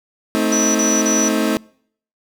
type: chord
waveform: 30% pulse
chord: A diminished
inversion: none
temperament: equal with one note detuned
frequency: 220 / 261.6 / 315.8 Hz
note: A3 / C4 / Eb4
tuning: 0 / 0 / +26 cents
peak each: -17 / -19 / -17 dBFS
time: 0.35-1.57 s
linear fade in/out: 0 ms
type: tone bursts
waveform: sine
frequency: 5920 Hz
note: F#8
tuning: in tune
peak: -17 dBFS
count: 3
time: 0.52-1.286 s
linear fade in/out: 5 ms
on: 230 ms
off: 38 ms
effects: noise-tail reverb RT60 0.6 s tail -25 dB re dry